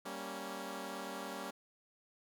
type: chord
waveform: 10% pulse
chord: G diminished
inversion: none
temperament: equal with one note detuned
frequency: 194.98 / 233.1 / 277.2 Hz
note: G3 / Bb3 / Db4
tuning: -9 / 0 / 0 cents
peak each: -37 / -39 / -37 dBFS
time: 0.05-1.51 s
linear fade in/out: 10 ms
effects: none